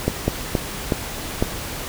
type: slowing click train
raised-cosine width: 2 ms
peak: -4 dBFS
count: 5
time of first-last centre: 0.08-1.425 s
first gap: 200 ms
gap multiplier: 1.36
effects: pink hiss -30 dBFS RMS until 1.88 s